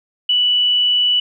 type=tone; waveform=sine; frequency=2960 Hz; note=F#7; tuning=in tune; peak=-12 dBFS; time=0.29-1.2 s; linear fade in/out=5 ms; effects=none